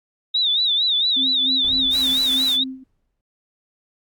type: tone with vibrato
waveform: sine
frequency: 3712 Hz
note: A#7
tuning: 8 cents flat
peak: -16 dBFS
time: 0.34-2.64 s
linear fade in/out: 10 ms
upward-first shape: sine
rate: 4.4 Hz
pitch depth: 120 cents each way
type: tone with tremolo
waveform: sine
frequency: 261.7 Hz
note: C4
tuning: in tune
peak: -26 dBFS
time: 1.16-2.84 s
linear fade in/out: 10 ms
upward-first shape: sine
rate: 3.5 Hz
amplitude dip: 80%
type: noise with exponential decay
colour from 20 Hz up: brown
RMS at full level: -35 dBFS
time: 1.64-3.21 s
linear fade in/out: 1 ms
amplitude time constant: 340 ms
type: noise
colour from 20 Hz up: white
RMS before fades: -33 dBFS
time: 1.9-2.58 s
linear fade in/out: 50 ms
effects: AAC 64 kbps